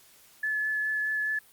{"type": "tone with vibrato", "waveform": "sine", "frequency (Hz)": 1722, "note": "A6", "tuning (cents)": -38, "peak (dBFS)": -26, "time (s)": [0.43, 1.39], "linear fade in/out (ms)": 5, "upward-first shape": "triangle", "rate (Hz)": 4.8, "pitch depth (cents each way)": 12, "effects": ["white hiss -57 dBFS RMS until 1.52 s", "Opus 48 kbps"]}